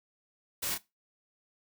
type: noise with echo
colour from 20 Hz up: white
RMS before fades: -34 dBFS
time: 0.62-0.75 s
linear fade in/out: 10 ms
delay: 31 ms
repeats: 1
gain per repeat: -4 dB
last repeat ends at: 0.781 s
effects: noise-tail reverb RT60 0.2 s tail -17 dB re dry